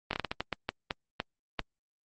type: slowing click train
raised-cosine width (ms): 0.3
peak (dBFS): -14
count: 12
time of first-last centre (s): 0.11-1.593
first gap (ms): 21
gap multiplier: 1.34
effects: Opus 32 kbps